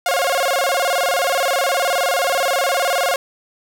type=tone with vibrato; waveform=sawtooth; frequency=622.3 Hz; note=D#5; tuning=in tune; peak=-12 dBFS; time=0.06-3.16 s; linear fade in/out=2 ms; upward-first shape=square; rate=19 Hz; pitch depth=230 cents each way; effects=9-bit